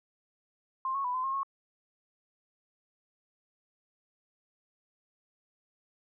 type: tone with pitch steps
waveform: sine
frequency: 1054 / 1101 / 990 / 1025 / 1073 / 1094 Hz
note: C6 / C#6 / B5 / C6 / C6 / C#6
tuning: +12 / -12 / +4 / -36 / +43 / -23 cents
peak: -29 dBFS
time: 0.85-1.432 s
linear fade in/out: 2 ms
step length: 97 ms
effects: none